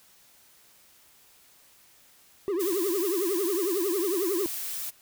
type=tone with vibrato; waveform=triangle; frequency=370 Hz; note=F#4; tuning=in tune; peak=-23 dBFS; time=2.48-4.46 s; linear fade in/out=0 ms; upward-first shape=triangle; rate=11 Hz; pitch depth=240 cents each way
type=noise; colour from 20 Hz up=blue; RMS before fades=-34 dBFS; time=2.59-4.91 s; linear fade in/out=20 ms
effects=white hiss -58 dBFS RMS until 5.01 s